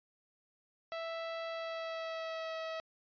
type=tone with pitch glide; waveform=sawtooth; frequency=659.3 to 645.7 Hz; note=E5 to E5; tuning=0 to -36 cents; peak=-34 dBFS; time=0.92-2.8 s; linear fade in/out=0 ms; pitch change=-36 cents; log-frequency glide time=1.5-2.56 s; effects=resampled to 11025 Hz